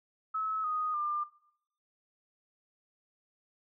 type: tone with pitch steps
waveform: sine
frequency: 1293 / 1243.9 / 1196.7 Hz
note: E6 / D#6 / D6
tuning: -34 / -1 / +32 cents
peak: -30 dBFS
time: 0.34-1.24 s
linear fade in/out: 10 ms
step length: 300 ms
effects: noise-tail reverb RT60 0.7 s tail -19 dB re dry